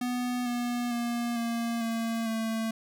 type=tone with pitch steps; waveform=square; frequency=246.9 / 242.1 / 237.4 / 232.8 / 228.2 / 223.8 Hz; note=B3 / B3 / A#3 / A#3 / A#3 / A3; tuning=0 / -34 / +32 / -2 / -37 / +30 cents; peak=-29 dBFS; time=0.01-2.71 s; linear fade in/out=5 ms; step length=450 ms; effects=none